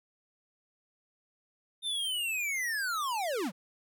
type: linear sweep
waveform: square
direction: down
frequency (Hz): 3642 to 152.4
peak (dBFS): -31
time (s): 1.82-3.52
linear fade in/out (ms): 50
effects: none